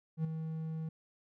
triangle tone with ADSR envelope, 159.7 Hz, D#3, 45 cents sharp, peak -26 dBFS, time 0.17-0.89 s, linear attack 75 ms, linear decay 8 ms, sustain -8 dB, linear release 5 ms, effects none

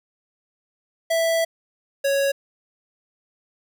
square tone pair in turn, 659.3 / 554.4 Hz, E5 / C#5, 0 / 0 cents, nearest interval minor third, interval 300 cents, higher first, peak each -19 / -19 dBFS, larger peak neither, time 1.1-1.45 / 2.04-2.32 s, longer first, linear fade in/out 10 ms, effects none

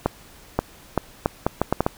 accelerating click train, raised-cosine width 1 ms, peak -4 dBFS, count 9, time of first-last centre 0.06-1.865 s, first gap 530 ms, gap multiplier 0.73, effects pink hiss -48 dBFS RMS until 1.97 s

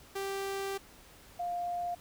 sawtooth / sine tone pair in turn, 392 / 702.5 Hz, G4 / F5, 0 / +10 cents, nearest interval minor seventh, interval 1010 cents, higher second, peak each -30 / -32 dBFS, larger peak first, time 0.15-0.78 / 1.39-1.95 s, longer first, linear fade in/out 10 ms, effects pink hiss -56 dBFS RMS until 2 s

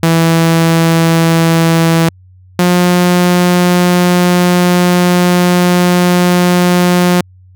sawtooth tone pair in turn, 164.81 / 177.99 Hz, E3 / F3, 0 / +33 cents, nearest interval minor second, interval 133 cents, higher second, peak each -3 dBFS, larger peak neither, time 0.03-2.09 / 2.59-7.21 s, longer second, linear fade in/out 2 ms, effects added 92 Hz sine -38 dBFS peak until 7.55 s

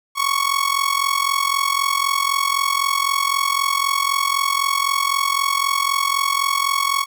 sawtooth tone with amplitude modulation, 1108.7 Hz, C#6, in tune, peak -10 dBFS, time 0.15-7.06 s, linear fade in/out 50 ms, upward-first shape sine, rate 43.9 Hz, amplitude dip 80%, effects none

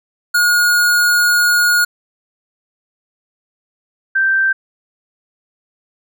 square / sine tone pair in turn, 1439 / 1564.4 Hz, F#6 / G6, -49 / -4 cents, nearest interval minor second, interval 145 cents, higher second, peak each -11 dBFS, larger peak neither, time 0.34-1.85 / 4.15-4.53 s, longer first, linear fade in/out 10 ms, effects none

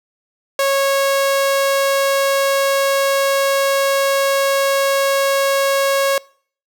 sawtooth tone, 550 Hz, C#5, 14 cents flat, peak -10 dBFS, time 0.59-6.18 s, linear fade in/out 2 ms, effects noise-tail reverb RT60 0.5 s tail -24 dB re dry

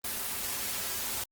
white noise with comb filter, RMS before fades -34 dBFS, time 0.04-1.24 s, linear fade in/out 5 ms, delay 6.4 ms, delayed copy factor -0.65, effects Opus 24 kbps

